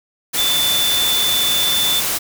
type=tone in noise; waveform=sine; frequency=3520 Hz; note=A7; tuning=in tune; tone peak=-16 dBFS; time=0.37-2.01 s; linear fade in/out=20 ms; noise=white; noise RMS=-20 dBFS; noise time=0.33-2.19 s; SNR=+1 dB; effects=none

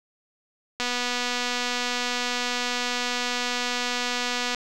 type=click train; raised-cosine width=0.2 ms; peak=-10 dBFS; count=919; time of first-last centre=0.8-4.547 s; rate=245 Hz; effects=none

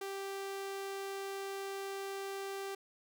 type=tone; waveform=sawtooth; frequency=392 Hz; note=G4; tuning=in tune; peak=-35 dBFS; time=0.01-2.75 s; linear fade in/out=5 ms; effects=none

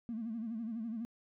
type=tone with vibrato; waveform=triangle; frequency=226.2 Hz; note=A3; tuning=48 cents sharp; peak=-33 dBFS; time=0.09-1.05 s; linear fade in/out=0 ms; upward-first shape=sine; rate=12 Hz; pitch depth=96 cents each way; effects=tanh soft clip ceiling -34 dBFS

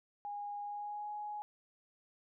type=tone with pitch glide; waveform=sine; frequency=820 to 835.8 Hz; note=G#5 to G#5; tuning=-22 to +11 cents; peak=-39 dBFS; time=0.25-1.42 s; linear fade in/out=0 ms; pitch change=+33 cents; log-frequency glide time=0.62-1.1 s; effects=none

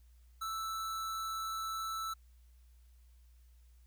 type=tone with amplitude modulation; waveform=square; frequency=1318.5 Hz; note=E6; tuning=in tune; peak=-36 dBFS; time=0.41-2.14 s; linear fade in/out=10 ms; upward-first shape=sine; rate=192 Hz; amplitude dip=25%; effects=added 60 Hz sine -58 dBFS peak until 3.86 s + white hiss -75 dBFS RMS until 3.86 s

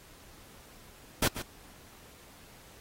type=noise with echo; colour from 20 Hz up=pink; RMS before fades=-26 dBFS; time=1.22-1.28 s; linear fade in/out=5 ms; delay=140 ms; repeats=1; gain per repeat=-12 dB; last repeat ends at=1.42 s; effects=pink hiss -55 dBFS RMS until 2.8 s + AAC 48 kbps

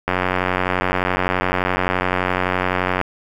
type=click train; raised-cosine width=0.5 ms; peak=-3 dBFS; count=270; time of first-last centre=0.08-3.013 s; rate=91.7 Hz; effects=7-bit

